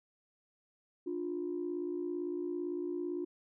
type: tone pair together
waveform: sine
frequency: 295.9 / 353.7 Hz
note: D4 / F4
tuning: +13 / +22 cents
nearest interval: minor third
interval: 309 cents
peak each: -38 / -35 dBFS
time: 1.06-3.25 s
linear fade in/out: 10 ms
effects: tanh soft clip ceiling -28 dBFS

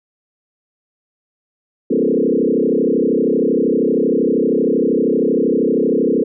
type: tone with frequency modulation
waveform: sine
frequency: 350.8 Hz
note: F4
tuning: 8 cents sharp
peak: -12 dBFS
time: 1.9-6.24 s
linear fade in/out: 10 ms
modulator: 32.8 Hz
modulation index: 4
effects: none

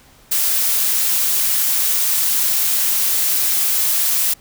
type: noise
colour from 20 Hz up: blue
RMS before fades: -17 dBFS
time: 0.31-4.34 s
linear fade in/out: 10 ms
effects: pink hiss -49 dBFS RMS until 4.4 s

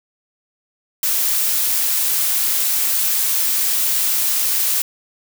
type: noise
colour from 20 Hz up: blue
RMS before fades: -18 dBFS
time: 1.03-4.82 s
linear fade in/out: 2 ms
effects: none

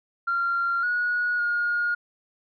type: tone with pitch steps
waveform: sine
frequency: 1383 / 1455 / 1429 Hz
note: F6 / F#6 / F6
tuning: -17 / -29 / +39 cents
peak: -21 dBFS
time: 0.27-1.95 s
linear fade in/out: 10 ms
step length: 560 ms
effects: tanh soft clip ceiling -17 dBFS

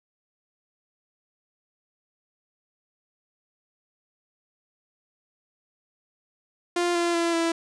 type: tone with pitch steps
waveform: sawtooth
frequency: 349.2 / 343.6 / 338.1 / 332.7 Hz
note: F4 / F4 / E4 / E4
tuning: 0 / -28 / +44 / +16 cents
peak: -18 dBFS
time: 6.76-7.52 s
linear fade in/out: 5 ms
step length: 190 ms
effects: resampled to 22050 Hz + 10-bit

